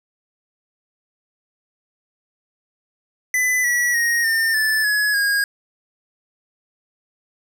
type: tone with pitch steps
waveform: square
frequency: 2004 / 1936.9 / 1872 / 1809.2 / 1748.6 / 1690 / 1633.4 Hz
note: B6 / B6 / A#6 / A6 / A6 / G#6 / G#6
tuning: +25 / -34 / +7 / +48 / -11 / +30 / -29 cents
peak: -17 dBFS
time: 3.34-5.44 s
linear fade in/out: 2 ms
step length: 300 ms
effects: none